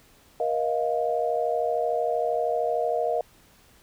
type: tone cluster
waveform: sine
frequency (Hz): 474.6 / 630 / 703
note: A#4 / D#5 / F5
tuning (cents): +31 / +21 / +11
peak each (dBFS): -27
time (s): 0.4-3.21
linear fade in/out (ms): 2
effects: pink hiss -57 dBFS RMS until 3.82 s